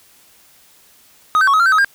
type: tone with pitch steps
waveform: triangle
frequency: 1254 / 1537 / 1111 / 1271 / 1380 / 1539 / 1270 / 1606 Hz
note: D#6 / G6 / C#6 / D#6 / F6 / G6 / D#6 / G6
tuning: +13 / -35 / +4 / +36 / -21 / -32 / +35 / +41 cents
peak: -8 dBFS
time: 1.35-1.846 s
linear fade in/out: 0 ms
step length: 62 ms
effects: white hiss -50 dBFS RMS until 1.94 s